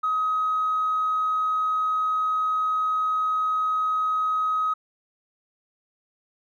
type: tone with tanh clipping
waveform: triangle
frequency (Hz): 1265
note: D#6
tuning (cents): +28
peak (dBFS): -21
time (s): 0.03-4.74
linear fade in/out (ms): 10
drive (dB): 4
effects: none